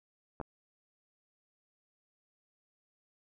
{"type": "clicks", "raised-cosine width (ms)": 1, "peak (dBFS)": -25, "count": 2, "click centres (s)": [0.401, 0.413], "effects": []}